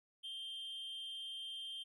triangle tone with amplitude modulation, 3159 Hz, G7, 13 cents sharp, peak -39 dBFS, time 0.23-1.84 s, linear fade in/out 20 ms, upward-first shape sine, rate 296 Hz, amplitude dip 50%, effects tanh soft clip ceiling -35 dBFS

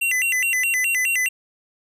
square tone with vibrato, 2349 Hz, D7, in tune, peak -19 dBFS, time 0.01-1.29 s, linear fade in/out 10 ms, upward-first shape square, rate 4.8 Hz, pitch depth 270 cents each way, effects none

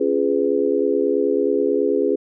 sine chord, C# dominant seventh, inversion none, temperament just, 277.2 / 346.5 / 415.8 / 498.9 Hz, C#4 / E#4 / G#4 / B4, 0 / -14 / +2 / +17 cents, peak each -23 / -23 / -19 / -23 dBFS, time 0-2.16 s, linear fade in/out 10 ms, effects none

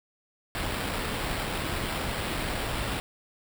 pink noise with sample-and-hold, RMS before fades -31 dBFS, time 0.55-3 s, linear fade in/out 0 ms, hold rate 6300 Hz, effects none

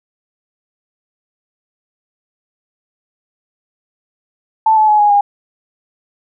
sine tone with pitch steps, 880 / 862.9 / 846.1 / 829.7 / 813.5 Hz, A5 / A5 / G#5 / G#5 / G#5, 0 / -34 / +32 / -2 / -36 cents, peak -7 dBFS, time 4.66-5.21 s, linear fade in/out 5 ms, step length 110 ms, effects none

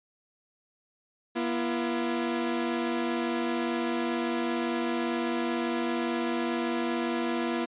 sawtooth tone pair together, 240.8 / 338.7 Hz, B3 / E4, -44 / +47 cents, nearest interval tritone, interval 591 cents, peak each -26 dBFS, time 1.35-7.66 s, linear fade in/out 20 ms, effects resampled to 8000 Hz

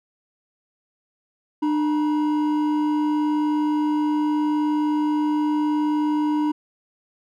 triangle tone pair together, 300.6 / 961 Hz, D4 / B5, +40 / -48 cents, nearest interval octave + minor sixth, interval 2012 cents, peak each -17 / -27 dBFS, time 1.62-6.52 s, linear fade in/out 10 ms, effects none

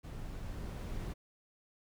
brown noise with level ramp, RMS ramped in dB -44 to -39 dBFS, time 0.03-1.14 s, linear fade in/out 20 ms, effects none

